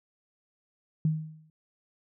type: tone with exponential decay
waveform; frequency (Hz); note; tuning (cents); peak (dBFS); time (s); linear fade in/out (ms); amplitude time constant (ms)
sine; 156.7; D#3; +13; -20; 1.05-1.5; 2; 97
effects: none